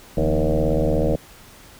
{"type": "tone with frequency modulation", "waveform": "sine", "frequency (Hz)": 238.6, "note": "A#3", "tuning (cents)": 41, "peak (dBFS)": -16, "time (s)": [0.17, 1.16], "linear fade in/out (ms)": 5, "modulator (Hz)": 76.5, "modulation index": 4.9, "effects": ["pink hiss -46 dBFS RMS until 1.79 s"]}